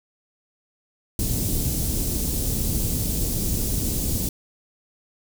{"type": "band-stop noise", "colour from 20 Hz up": "pink", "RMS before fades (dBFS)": -24, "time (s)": [1.19, 4.29], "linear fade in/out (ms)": 2, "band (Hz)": [280, 7300], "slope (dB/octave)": 12, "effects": []}